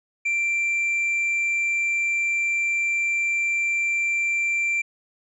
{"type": "tone", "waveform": "triangle", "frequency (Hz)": 2356, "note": "D7", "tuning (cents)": 5, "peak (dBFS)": -19, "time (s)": [0.25, 4.82], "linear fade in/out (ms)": 10, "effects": ["resampled to 22050 Hz"]}